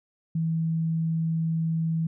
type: tone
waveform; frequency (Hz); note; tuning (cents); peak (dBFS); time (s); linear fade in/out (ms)
sine; 162.7; E3; -22; -23; 0.35-2.07; 5
effects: none